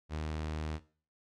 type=tone; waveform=sawtooth; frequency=77.5 Hz; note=D#2; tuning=6 cents flat; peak=-31 dBFS; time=0.09-0.8 s; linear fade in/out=50 ms; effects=noise-tail reverb RT60 0.4 s tail -17 dB re dry + low-pass 6000 Hz 12 dB/octave